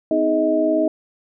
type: tone cluster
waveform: sine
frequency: 255.5 / 313.3 / 416.6 / 633 Hz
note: C4 / D#4 / G#4 / D#5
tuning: -41 / +12 / +5 / +30 cents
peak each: -26 / -19 / -26 / -18 dBFS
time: 0.11-0.88 s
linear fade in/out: 2 ms
effects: none